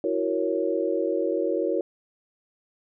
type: chord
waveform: sine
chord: F# dominant seventh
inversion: third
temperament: equal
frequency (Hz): 329.6 / 370 / 466.2 / 554.4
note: E4 / F#4 / A#4 / C#5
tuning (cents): 0 / 0 / 0 / 0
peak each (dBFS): -28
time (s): 0.04-1.81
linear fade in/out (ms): 2
effects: none